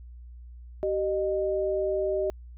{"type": "tone pair together", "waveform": "sine", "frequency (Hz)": [385.5, 614], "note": ["G4", "D#5"], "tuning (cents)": [-29, -23], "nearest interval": "minor sixth", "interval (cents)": 806, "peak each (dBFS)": -27, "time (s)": [0.83, 2.3], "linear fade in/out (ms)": 0, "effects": ["added 60 Hz sine -42 dBFS peak until 2.57 s"]}